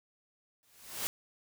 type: noise with exponential growth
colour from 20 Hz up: white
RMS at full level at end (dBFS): -32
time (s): 0.63-1.07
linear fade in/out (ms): 0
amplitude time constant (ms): 95
effects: none